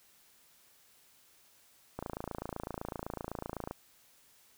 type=click train; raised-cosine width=1 ms; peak=-23 dBFS; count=49; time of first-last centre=1.99-3.71 s; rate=27.9 Hz; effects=white hiss -64 dBFS RMS until 4.57 s